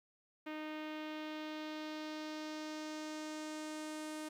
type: tone with low-pass filter sweep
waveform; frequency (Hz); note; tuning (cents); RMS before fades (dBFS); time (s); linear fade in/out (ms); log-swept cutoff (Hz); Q
sawtooth; 308.2; D#4; -16; -44; 0.46-4.29; 10; 2600 to 9900; 1.6
effects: 12-bit